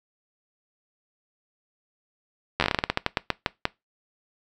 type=slowing click train; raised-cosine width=0.3 ms; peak=-5 dBFS; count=17; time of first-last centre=2.6-3.654 s; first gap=11 ms; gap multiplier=1.21; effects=noise-tail reverb RT60 0.2 s tail -21 dB re dry